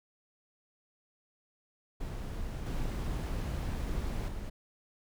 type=noise with level steps; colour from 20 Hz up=brown; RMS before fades=-38 / -34 / -39 dBFS; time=2-4.5 s; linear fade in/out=10 ms; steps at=2.66 / 4.28 s; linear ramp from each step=5 ms; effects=none